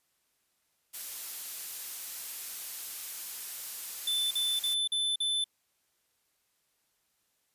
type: noise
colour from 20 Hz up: blue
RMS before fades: -38 dBFS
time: 0.93-4.75 s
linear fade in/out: 20 ms
type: tone bursts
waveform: square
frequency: 3520 Hz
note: A7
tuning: in tune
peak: -28 dBFS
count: 5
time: 4.07-5.442 s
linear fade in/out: 5 ms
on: 240 ms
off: 43 ms
effects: white hiss -75 dBFS RMS until 7.54 s + resampled to 32000 Hz